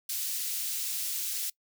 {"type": "high-pass noise", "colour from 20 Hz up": "white", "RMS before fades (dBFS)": -33, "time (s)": [0.09, 1.5], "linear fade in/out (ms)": 5, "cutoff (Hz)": 3500, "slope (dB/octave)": 12, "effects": ["noise-tail reverb RT60 0.1 s tail -23 dB re dry"]}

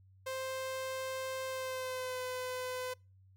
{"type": "tone with pitch glide", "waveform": "sawtooth", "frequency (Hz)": [524, 506.7], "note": ["C5", "B4"], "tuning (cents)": [2, 44], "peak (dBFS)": -33, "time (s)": [0.26, 2.94], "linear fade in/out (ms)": 10, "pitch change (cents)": -58, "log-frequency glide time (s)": [1.47, 2.21], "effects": ["noise-tail reverb RT60 0.3 s tail -26 dB re dry", "added 95 Hz sine -59 dBFS peak until 3.36 s"]}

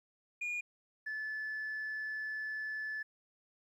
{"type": "tone pair in turn", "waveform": "sine", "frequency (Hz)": [2434, 1734.9], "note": ["D#7", "A6"], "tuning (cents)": [-39, -25], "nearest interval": "tritone", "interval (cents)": 586, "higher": "first", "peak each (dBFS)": [-32, -35], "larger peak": "first", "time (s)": [[0.41, 0.61], [1.06, 3.03]], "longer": "second", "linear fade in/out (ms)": 10, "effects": ["tanh soft clip ceiling -34 dBFS", "12-bit"]}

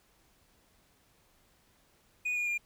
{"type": "tone with pitch steps", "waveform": "triangle", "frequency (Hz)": [2470, 2437, 2405], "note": ["D#7", "D#7", "D7"], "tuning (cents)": [-13, -37, 41], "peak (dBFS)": -28, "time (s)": [2.25, 2.58], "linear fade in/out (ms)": 10, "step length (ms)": 110, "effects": ["pink hiss -67 dBFS RMS until 2.65 s"]}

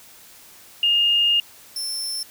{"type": "tone pair in turn", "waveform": ["sine", "sawtooth"], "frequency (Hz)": [2833, 5348], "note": ["F7", "E8"], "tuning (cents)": [24, 24], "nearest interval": "major seventh", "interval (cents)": 1100, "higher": "second", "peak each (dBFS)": [-15, -23], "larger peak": "first", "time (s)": [[0.83, 1.4], [1.76, 2.23]], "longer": "first", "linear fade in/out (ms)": 2, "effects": ["white hiss -47 dBFS RMS until 2.3 s"]}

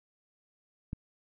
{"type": "click", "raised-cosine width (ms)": 5, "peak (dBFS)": -23, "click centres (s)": 0.931, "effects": []}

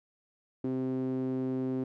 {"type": "tone with band-pass filter", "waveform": "sawtooth", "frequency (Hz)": 130, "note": "C3", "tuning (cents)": -11, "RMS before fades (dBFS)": -32, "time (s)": [0.64, 1.84], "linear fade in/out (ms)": 5, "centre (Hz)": 310, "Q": 5.7, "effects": []}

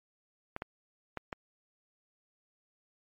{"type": "clicks", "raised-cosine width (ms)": 0.5, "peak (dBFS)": -21, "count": 4, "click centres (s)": [0.564, 0.621, 1.173, 1.328], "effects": ["MP3 64 kbps"]}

